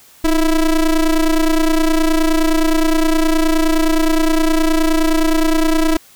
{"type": "ring-modulated tone", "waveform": "square", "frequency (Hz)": 164.81, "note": "E3", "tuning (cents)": 0, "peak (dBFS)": -9, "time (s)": [0.24, 5.97], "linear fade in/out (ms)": 5, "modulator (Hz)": 150, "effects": ["white hiss -46 dBFS RMS until 6.15 s"]}